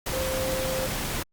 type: tone in noise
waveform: sine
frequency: 523.3 Hz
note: C5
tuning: in tune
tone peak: -28 dBFS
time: 0.13-0.87 s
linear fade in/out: 5 ms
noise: pink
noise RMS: -30 dBFS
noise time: 0.06-1.23 s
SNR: -1 dB
effects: Opus 48 kbps